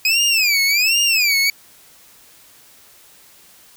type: tone with vibrato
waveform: 25% pulse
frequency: 2489 Hz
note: D#7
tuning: in tune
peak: -10 dBFS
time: 0.05-1.5 s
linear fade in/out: 2 ms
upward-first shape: sine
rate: 1.3 Hz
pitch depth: 220 cents each way
effects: white hiss -48 dBFS RMS until 3.76 s